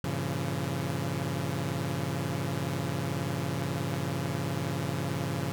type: chord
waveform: sawtooth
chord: G half-diminished seventh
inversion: none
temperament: equal with one note detuned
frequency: 98 / 116.54 / 138.59 / 170.13 Hz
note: G2 / Bb2 / Db3 / F3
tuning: 0 / 0 / 0 / -45 cents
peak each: -33 / -34 / -29 / -31 dBFS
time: 0.04-5.52 s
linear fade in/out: 0 ms
effects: none